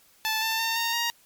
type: tone with pitch steps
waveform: 10% pulse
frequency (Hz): 876 / 891.3 / 906.9 / 922.7 / 938.9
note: A5 / A5 / A#5 / A#5 / A#5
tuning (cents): -8 / +22 / -48 / -18 / +12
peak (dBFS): -16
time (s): 0.25-1.1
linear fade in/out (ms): 0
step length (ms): 170
effects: white hiss -59 dBFS RMS until 1.25 s + MP3 96 kbps